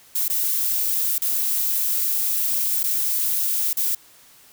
violet noise with dropouts, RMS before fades -22 dBFS, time 0.15-3.95 s, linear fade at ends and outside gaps 5 ms, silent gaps 0.282-0.298 / 1.182-1.218 / 2.832-2.838 / 3.731-3.769 s, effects white hiss -51 dBFS RMS until 4.52 s

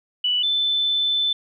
sine tone pair in turn, 2962 / 3522 Hz, F#7 / A7, +1 / +1 cents, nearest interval minor third, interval 300 cents, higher second, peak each -18 dBFS, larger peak neither, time 0.24-0.43 / 0.43-1.33 s, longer second, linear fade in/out 5 ms, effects none

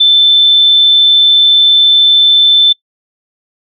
sine tone, 3533 Hz, A7, 6 cents sharp, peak -3 dBFS, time 0-2.73 s, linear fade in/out 10 ms, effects noise-tail reverb RT60 0.1 s tail -23 dB re dry

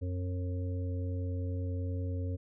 harmonic tone with a mistuned harmonic, 90.2 Hz, F#2, 44 cents flat, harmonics 1 / 3 / 5 / 6, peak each -32 / -42 / -46 / -48 dBFS, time 0.01-2.37 s, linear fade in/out 20 ms, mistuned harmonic 3, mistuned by -15 cents, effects none

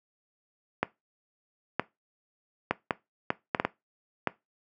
clicks, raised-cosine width 0.5 ms, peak -9 dBFS, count 9, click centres 0.83 / 1.796 / 2.71 / 2.908 / 3.304 / 3.548 / 3.599 / 3.65 / 4.273 s, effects noise-tail reverb RT60 0.2 s tail -19 dB re dry + high-pass 150 Hz 12 dB/octave

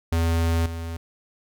square tone with level steps, 83 Hz, E2, 12 cents sharp, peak -20 / -30 dBFS, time 0.12-0.97 s, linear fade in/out 5 ms, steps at 0.66 s, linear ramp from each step 2 ms, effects none

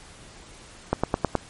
click train, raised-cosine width 1 ms, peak -6 dBFS, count 5, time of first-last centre 0.93-1.353 s, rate 9.46 Hz, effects pink hiss -47 dBFS RMS until 1.49 s + MP3 48 kbps

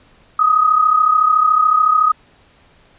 sine tone pair together, 1228 / 1261.8 Hz, D#6 / D#6, -23 / +24 cents, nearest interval unison, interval 47 cents, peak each -16 / -11 dBFS, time 0.39-2.12 s, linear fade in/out 5 ms, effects pink hiss -51 dBFS RMS until 2.98 s + resampled to 8000 Hz

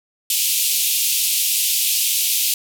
white band-pass noise, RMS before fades -19 dBFS, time 0.3-2.54 s, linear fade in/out 2 ms, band 2500 to 16000 Hz, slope 48 dB/octave, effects none

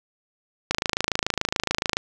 click train, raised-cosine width 0.2 ms, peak -4 dBFS, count 35, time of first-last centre 0.71-1.969 s, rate 27 Hz, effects none

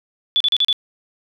sine tone bursts, 3457 Hz, A7, 31 cents flat, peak -13 dBFS, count 5, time 0.36-0.728 s, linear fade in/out 0 ms, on 44 ms, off 37 ms, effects none

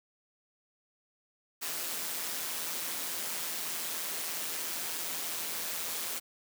white noise with amplitude modulation, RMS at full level -34 dBFS, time 1.61-6.2 s, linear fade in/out 20 ms, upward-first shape sine, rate 166 Hz, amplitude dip 45%, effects high-pass 200 Hz 12 dB/octave

